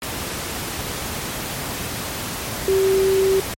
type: tone in noise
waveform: sine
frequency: 384.7 Hz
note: G4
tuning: 33 cents flat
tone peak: -14 dBFS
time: 2.68-3.4 s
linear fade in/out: 2 ms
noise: pink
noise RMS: -27 dBFS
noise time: 0.02-3.54 s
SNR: +10 dB
effects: high-pass 60 Hz 12 dB/octave + MP3 64 kbps